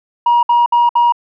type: tone bursts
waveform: sine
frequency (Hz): 953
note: A#5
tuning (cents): +38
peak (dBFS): -6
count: 4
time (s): 0.26-1.123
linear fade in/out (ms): 5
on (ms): 170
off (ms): 61
effects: tanh soft clip ceiling -6 dBFS